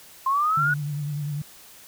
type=linear sweep; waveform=sine; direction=up; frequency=1046.5 to 1480 Hz; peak=-19 dBFS; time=0.26-0.74 s; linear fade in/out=5 ms
type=tone with vibrato; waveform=sine; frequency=146.5 Hz; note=D3; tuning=4 cents flat; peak=-26 dBFS; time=0.57-1.42 s; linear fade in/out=5 ms; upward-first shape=sine; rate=10 Hz; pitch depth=49 cents each way
effects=white hiss -48 dBFS RMS until 1.87 s